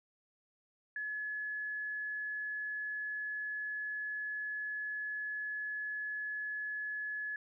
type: tone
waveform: sine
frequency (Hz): 1704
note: G#6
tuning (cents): +44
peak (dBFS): -36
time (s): 0.96-7.36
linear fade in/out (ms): 2
effects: none